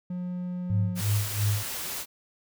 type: tone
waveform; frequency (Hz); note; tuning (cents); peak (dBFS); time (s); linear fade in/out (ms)
triangle; 179.3; F3; +46; -28; 0.1-1.01; 5
type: tone with tremolo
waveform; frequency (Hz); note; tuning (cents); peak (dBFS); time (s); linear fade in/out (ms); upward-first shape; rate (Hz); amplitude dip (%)
sine; 103.83; G#2; 0; -21; 0.7-1.63; 0; sine; 2.9; 85
type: noise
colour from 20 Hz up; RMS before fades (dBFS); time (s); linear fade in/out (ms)
white; -34; 0.95-2.06; 50
effects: none